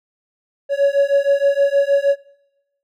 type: beating tone pair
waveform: triangle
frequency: 557 / 563.4 Hz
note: C#5 / C#5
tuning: +8 / +28 cents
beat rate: 6.4 Hz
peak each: -14 dBFS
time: 0.69-2.16 s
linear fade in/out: 50 ms
effects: noise-tail reverb RT60 0.9 s tail -22 dB re dry